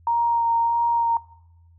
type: tone with vibrato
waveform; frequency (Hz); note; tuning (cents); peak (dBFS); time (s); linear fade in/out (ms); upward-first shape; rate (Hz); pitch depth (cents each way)
sine; 932.3; A#5; 0; -18; 0.07-1.17; 2; sine; 1.6; 12
effects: noise-tail reverb RT60 0.9 s tail -20 dB re dry + added 84 Hz sine -50 dBFS peak until 1.78 s